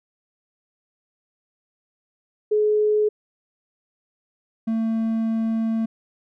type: tone pair in turn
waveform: sine / triangle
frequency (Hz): 423.7 / 224.4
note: G#4 / A3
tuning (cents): +35 / +34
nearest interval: major seventh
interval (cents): 1101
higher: first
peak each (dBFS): -16 / -18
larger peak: first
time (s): 2.51-3.09 / 4.67-5.86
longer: second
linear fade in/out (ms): 10
effects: none